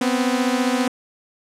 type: beating tone pair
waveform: sawtooth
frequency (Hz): 246.9 / 261.9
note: B3 / C4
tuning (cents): 0 / +2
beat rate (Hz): 15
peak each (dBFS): -16 / -18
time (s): 0.01-0.88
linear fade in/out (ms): 5
effects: low-pass 10000 Hz 12 dB/octave